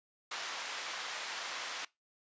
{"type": "band-pass noise", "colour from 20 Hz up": "pink", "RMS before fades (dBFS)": -41, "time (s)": [0.31, 1.85], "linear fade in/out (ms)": 5, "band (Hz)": [1000, 6100], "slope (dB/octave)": 12, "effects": ["noise-tail reverb RT60 0.2 s tail -22 dB re dry", "resampled to 16000 Hz"]}